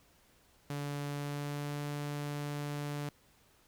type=tone with pitch glide; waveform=sawtooth; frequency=144 to 145.76 Hz; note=D3 to D3; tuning=-34 to -13 cents; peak=-32 dBFS; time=0.7-3.09 s; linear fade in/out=2 ms; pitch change=+21 cents; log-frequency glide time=1.11-1.84 s; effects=pink hiss -66 dBFS RMS until 3.67 s